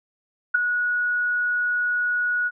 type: tone with ADSR envelope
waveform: sine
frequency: 1460 Hz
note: F#6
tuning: 24 cents flat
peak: -11 dBFS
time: 0.54-2.51 s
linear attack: 12 ms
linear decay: 5 ms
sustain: -9 dB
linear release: 43 ms
effects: none